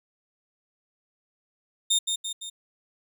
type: tone with echo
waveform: 25% pulse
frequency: 3648 Hz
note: A#7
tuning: 38 cents flat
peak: -16 dBFS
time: 1.9-1.99 s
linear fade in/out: 10 ms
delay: 170 ms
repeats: 3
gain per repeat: -5 dB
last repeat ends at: 2.5 s
effects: none